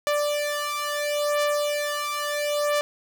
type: beating tone pair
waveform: sawtooth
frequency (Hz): 587.3 / 588.04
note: D5 / D5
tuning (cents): 0 / +2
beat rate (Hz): 0.74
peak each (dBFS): -23 / -22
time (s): 0.07-2.81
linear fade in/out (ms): 0
effects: none